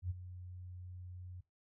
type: tone with ADSR envelope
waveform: sine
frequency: 90.3 Hz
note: F#2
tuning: 42 cents flat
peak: -33 dBFS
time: 0.02-1.41 s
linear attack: 81 ms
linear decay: 24 ms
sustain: -13 dB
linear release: 9 ms
effects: noise-tail reverb RT60 0.2 s tail -20 dB re dry